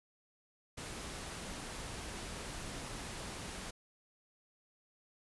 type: noise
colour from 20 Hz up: pink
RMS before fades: -44 dBFS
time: 0.77-3.71 s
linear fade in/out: 10 ms
effects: resampled to 24000 Hz